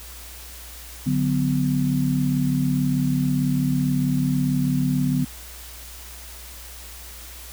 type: chord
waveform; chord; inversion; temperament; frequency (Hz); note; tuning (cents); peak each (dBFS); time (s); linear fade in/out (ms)
sine; B minor; first; equal with one note detuned; 146.83 / 185 / 251.5; D3 / F#3 / B3; 0 / 0 / +32; -22 / -26 / -22; 1.06-5.25; 10
effects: added 60 Hz sine -41 dBFS peak until 7.52 s + white hiss -41 dBFS RMS until 7.52 s